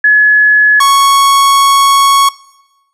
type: tone pair in turn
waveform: sine / 45% pulse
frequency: 1700 / 1107 Hz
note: G#6 / C#6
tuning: +40 / -3 cents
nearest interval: perfect fifth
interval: 743 cents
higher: first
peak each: -3 / -5 dBFS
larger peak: first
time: 0.04-0.8 / 0.8-2.29 s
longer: second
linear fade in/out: 5 ms
effects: noise-tail reverb RT60 1.0 s tail -20 dB re dry + resampled to 32000 Hz